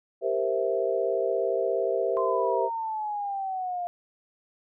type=chord; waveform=sine; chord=C dominant seventh; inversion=second; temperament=equal; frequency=392 / 466.2 / 523.3 / 659.3 Hz; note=G4 / Bb4 / C5 / E5; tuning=0 / 0 / 0 / 0 cents; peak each=-29 dBFS; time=0.21-2.7 s; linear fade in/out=50 ms
type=exponential sweep; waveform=sine; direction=down; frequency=1046.5 to 698.5 Hz; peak=-28 dBFS; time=2.17-3.87 s; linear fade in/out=0 ms
effects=none